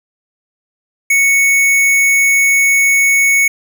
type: tone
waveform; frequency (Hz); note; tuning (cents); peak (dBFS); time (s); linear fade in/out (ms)
square; 2217; C#7; 0; -9; 1.1-3.48; 5
effects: none